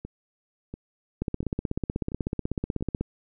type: two click trains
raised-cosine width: 3 ms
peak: -23 / -14 dBFS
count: 5 / 30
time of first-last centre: 0.05-2.809 / 1.22-3.01 s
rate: 1.45 / 16.2 Hz
effects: none